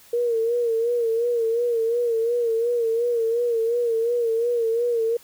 sine tone with vibrato, 466.2 Hz, A#4, in tune, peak -19 dBFS, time 0.13-5.17 s, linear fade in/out 5 ms, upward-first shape sine, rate 2.8 Hz, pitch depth 65 cents each way, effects white hiss -51 dBFS RMS until 5.23 s

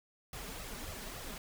pink noise with flanger, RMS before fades -44 dBFS, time 0.33-1.38 s, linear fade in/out 2 ms, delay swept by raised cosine 1.5 to 5 ms, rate 3.5 Hz, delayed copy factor +0.8, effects none

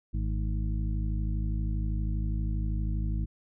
harmonic tone with a mistuned harmonic, 52.5 Hz, G#1, 19 cents sharp, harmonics 1 / 2 / 3 / 4 / 6, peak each -28 / -34 / -38 / -40 / -44 dBFS, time 0.13-3.26 s, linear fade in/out 20 ms, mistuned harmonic 4, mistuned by +51 cents, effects none

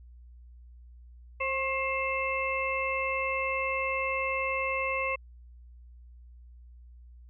harmonic tone with a mistuned harmonic, 530 Hz, C5, 22 cents sharp, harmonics 1 / 2 / 4 / 5, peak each -33 / -33 / -33 / -33 dBFS, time 1.4-5.16 s, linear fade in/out 10 ms, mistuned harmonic 2, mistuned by +32 cents, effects added 60 Hz sine -48 dBFS peak until 7.29 s

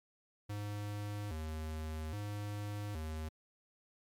square tone with vibrato, 90 Hz, F#2, 47 cents flat, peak -39 dBFS, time 0.49-3.29 s, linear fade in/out 10 ms, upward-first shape square, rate 0.61 Hz, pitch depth 240 cents each way, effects MP3 96 kbps

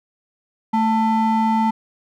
triangle ring-modulated tone, 554.4 Hz, C#5, in tune, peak -10 dBFS, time 0.73-1.71 s, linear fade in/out 10 ms, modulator 333 Hz, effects none

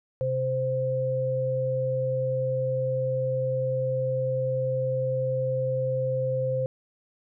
sine tone pair together, 130.1 / 520.4 Hz, C3 / C5, -9 / -9 cents, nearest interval 2 octaves, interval 2400 cents, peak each -29 / -25 dBFS, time 0.21-6.66 s, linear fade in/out 0 ms, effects none

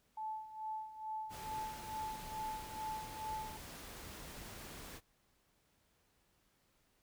sine tone with tremolo, 870 Hz, A5, 20 cents flat, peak -38 dBFS, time 0.17-3.57 s, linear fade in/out 5 ms, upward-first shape sine, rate 2.3 Hz, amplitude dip 75%
pink noise, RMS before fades -50 dBFS, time 1.29-5.01 s, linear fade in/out 50 ms
effects pink hiss -75 dBFS RMS until 7.02 s

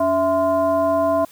sine tone with frequency modulation, 660 Hz, E5, 2 cents sharp, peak -15 dBFS, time 0-1.25 s, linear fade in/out 5 ms, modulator 375 Hz, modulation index 0.83, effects white hiss -49 dBFS RMS until 1.31 s

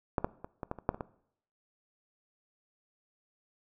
clicks, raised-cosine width 1 ms, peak -13 / -14 / -26 / -22 / -20 / -30 / -11 / -27 / -21 dBFS, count 9, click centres 0.182 / 0.245 / 0.445 / 0.632 / 0.714 / 0.787 / 0.891 / 0.945 / 1.008 s, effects noise-tail reverb RT60 0.7 s tail -20 dB re dry

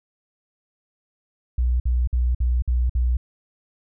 sine tone bursts, 61.2 Hz, B1, 15 cents flat, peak -17 dBFS, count 6, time 1.58-3.17 s, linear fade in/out 5 ms, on 220 ms, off 54 ms, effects none

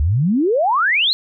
sine exponential sweep, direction up, 66.9 to 4268 Hz, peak -13 dBFS, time 0-1.13 s, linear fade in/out 0 ms, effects none

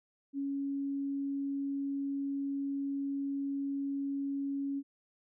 sine tone, 278 Hz, C#4, 5 cents sharp, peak -32 dBFS, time 0.33-4.83 s, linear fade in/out 50 ms, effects none

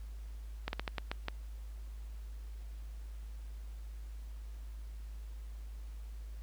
slowing click train, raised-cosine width 0.3 ms, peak -19 dBFS, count 7, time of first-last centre 0.68-1.284 s, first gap 51 ms, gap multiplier 1.27, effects added 53 Hz sine -42 dBFS peak until 6.42 s + pink hiss -64 dBFS RMS until 6.42 s

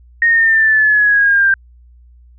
sine linear sweep, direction down, 1864.7 to 1571 Hz, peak -8 dBFS, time 0.22-1.54 s, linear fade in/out 2 ms, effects added 60 Hz sine -41 dBFS peak until 2.38 s

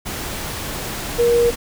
sine tone in noise, 473.7 Hz, A#4, 28 cents sharp, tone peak -12 dBFS, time 1.18-1.51 s, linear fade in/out 20 ms, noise pink, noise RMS -27 dBFS, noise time 0.05-1.56 s, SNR +12 dB, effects none

